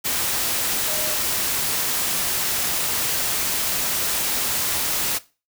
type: tone in noise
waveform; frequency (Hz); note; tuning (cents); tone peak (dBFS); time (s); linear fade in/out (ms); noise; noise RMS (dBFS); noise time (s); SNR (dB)
sine; 614; D#5; -23; -32; 0.87-1.15; 20; white; -23; 0.04-5.19; -12
effects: noise-tail reverb RT60 0.3 s tail -18 dB re dry